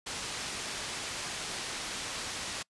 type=low-pass noise; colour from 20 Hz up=white; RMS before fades=-38 dBFS; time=0.06-2.63 s; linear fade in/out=10 ms; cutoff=6400 Hz; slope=12 dB/octave; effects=noise-tail reverb RT60 0.1 s tail -25 dB re dry + resampled to 24000 Hz